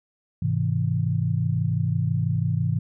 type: chord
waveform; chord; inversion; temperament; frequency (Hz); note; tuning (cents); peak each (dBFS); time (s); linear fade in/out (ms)
sine; Ab augmented; none; just; 103.83 / 129.78 / 162.23; Ab2 / C3 / E3; 0 / -14 / -27; -25; 0.42-2.79; 5
effects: none